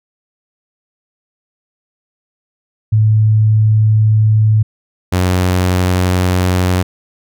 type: tone pair in turn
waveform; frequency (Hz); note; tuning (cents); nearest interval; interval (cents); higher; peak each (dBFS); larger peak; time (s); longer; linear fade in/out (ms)
sine / sawtooth; 108.4 / 91.22; A2 / F#2; -25 / -24; minor third; 299; first; -7; neither; 2.92-4.63 / 5.12-6.83; neither; 10
effects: none